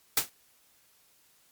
white noise with exponential decay, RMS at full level -19 dBFS, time 0.17-0.3 s, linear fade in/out 5 ms, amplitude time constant 27 ms, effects white hiss -64 dBFS RMS until 1.51 s + MP3 96 kbps

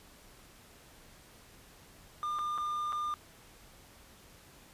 triangle tone with dropouts, 1204 Hz, D6, 43 cents sharp, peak -30 dBFS, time 2.23-3.14 s, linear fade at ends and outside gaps 0 ms, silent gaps 2.387-2.391 / 2.578-2.583 / 2.923-2.929 s, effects pink hiss -57 dBFS RMS until 4.73 s + resampled to 32000 Hz

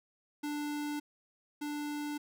square tone pair in turn, 294.6 / 294.6 Hz, D4 / D4, +6 / +6 cents, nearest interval unison, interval 0 cents, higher neither, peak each -35 / -36 dBFS, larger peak first, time 0.43-1 / 1.61-2.18 s, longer neither, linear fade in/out 10 ms, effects none

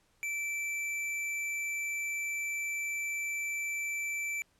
triangle tone with hard clipping, 2329 Hz, D7, 15 cents flat, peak -34 dBFS, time 0.23-4.42 s, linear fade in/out 0 ms, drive 17 dB, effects pink hiss -70 dBFS RMS until 4.59 s + low-pass 11000 Hz 12 dB/octave

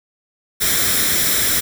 white noise with comb filter, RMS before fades -17 dBFS, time 0.6-1.61 s, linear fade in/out 20 ms, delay 0.54 ms, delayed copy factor +0.6, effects none

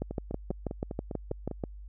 two click trains, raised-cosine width 2 ms, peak -22 / -18 dBFS, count 8 / 11, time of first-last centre 0.11-1.513 / 0.02-1.638 s, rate 4.99 / 6.18 Hz, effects added 50 Hz sine -42 dBFS peak until 1.88 s

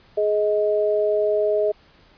sine tone pair together, 419.6 / 629 Hz, G#4 / D#5, +18 / +19 cents, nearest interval perfect fifth, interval 701 cents, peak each -20 dBFS, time 0.17-1.72 s, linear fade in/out 10 ms, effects pink hiss -54 dBFS RMS until 2.17 s + resampled to 11025 Hz

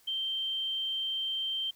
sine tone, 3136 Hz, G7, in tune, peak -30 dBFS, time 0.07-1.71 s, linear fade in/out 10 ms, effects white hiss -63 dBFS RMS until 1.75 s

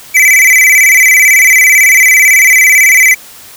square tone with vibrato, 2159 Hz, C#7, 46 cents flat, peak -3 dBFS, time 0.14-3.15 s, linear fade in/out 20 ms, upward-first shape square, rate 18 Hz, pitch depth 110 cents each way, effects white hiss -33 dBFS RMS until 3.56 s

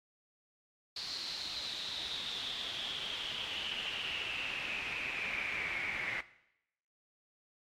brown noise with band-pass filter sweep, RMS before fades -39 dBFS, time 0.96-6.21 s, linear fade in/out 5 ms, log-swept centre 4400 to 2100 Hz, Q 8.2, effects noise-tail reverb RT60 0.8 s tail -17 dB re dry + AAC 64 kbps

